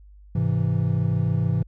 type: chord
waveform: triangle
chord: Ab augmented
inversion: none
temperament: equal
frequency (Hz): 103.83 / 130.81 / 164.81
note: Ab2 / C3 / E3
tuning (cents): 0 / 0 / 0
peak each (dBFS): -22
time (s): 0.35-1.63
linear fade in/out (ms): 5
effects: added 50 Hz sine -45 dBFS peak until 1.67 s